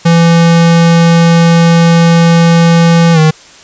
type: tone with pitch glide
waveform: square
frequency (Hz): 167.9 to 156.66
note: E3 to D#3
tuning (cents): +32 to +12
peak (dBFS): -4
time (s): 0.05-3.31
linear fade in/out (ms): 10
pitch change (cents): -120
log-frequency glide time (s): 3.13-3.19
effects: white hiss -36 dBFS RMS until 3.63 s + resampled to 16000 Hz